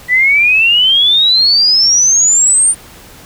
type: exponential sweep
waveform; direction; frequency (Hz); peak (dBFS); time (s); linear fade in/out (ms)
sine; up; 1952 to 9100; -6; 0.08-2.75; 50
effects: pink hiss -37 dBFS RMS until 3.25 s

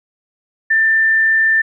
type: tone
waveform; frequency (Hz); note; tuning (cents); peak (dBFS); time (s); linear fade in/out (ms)
sine; 1783; A6; +22; -10; 0.7-1.62; 10
effects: none

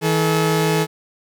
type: tone pair together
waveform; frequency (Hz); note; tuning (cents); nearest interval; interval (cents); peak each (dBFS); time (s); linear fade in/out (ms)
sawtooth; 161 / 429.8; E3 / A4; -41 / -41; octave + perfect fourth; 1700; -14 / -15; 0.01-0.87; 50
effects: none

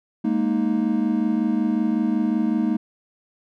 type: chord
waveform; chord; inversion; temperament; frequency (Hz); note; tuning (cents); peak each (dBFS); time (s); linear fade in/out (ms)
triangle; Ab suspended second; none; equal; 207.7 / 233.1 / 311.1; Ab3 / Bb3 / Eb4; 0 / 0 / 0; -22 / -20 / -22; 0.24-2.77; 10
effects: none

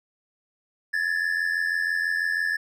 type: tone pair together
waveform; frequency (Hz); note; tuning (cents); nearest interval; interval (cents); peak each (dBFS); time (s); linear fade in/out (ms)
triangle; 1689.9 / 1776; G#6 / A6; +30 / +16; minor second; 86; -24 / -24; 0.93-2.57; 10
effects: none

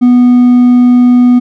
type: tone with hard clipping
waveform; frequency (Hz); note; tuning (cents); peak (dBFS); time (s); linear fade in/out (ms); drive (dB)
triangle; 246.2; B3; -5; -3; 0.01-1.4; 20; 5
effects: none

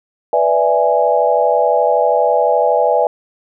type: chord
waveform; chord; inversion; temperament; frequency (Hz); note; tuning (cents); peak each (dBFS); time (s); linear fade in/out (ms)
sine; E dominant seventh; second; equal; 493.9 / 587.3 / 659.3 / 830.6; B4 / D5 / E5 / G#5; 0 / 0 / 0 / 0; -16; 0.33-3.07; 2
effects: none

